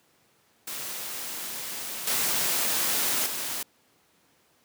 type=noise with level steps; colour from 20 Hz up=white; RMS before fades=-35 / -26 / -32 dBFS; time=0.67-3.63 s; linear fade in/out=5 ms; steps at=2.07 / 3.26 s; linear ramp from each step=5 ms; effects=pink hiss -64 dBFS RMS until 4.64 s + high-pass 150 Hz 12 dB/octave